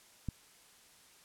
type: click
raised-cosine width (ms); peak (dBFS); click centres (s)
5; -23; 0.287
effects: white hiss -61 dBFS RMS until 1.24 s + low-pass 11000 Hz 12 dB/octave